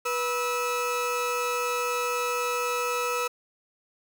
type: tone pair together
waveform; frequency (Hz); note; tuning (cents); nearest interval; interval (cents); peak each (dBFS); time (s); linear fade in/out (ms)
30% pulse; 488 / 1300; B4 / E6; -21 / -24; octave + perfect fourth; 1697; -26; 0.05-3.28; 10
effects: 8-bit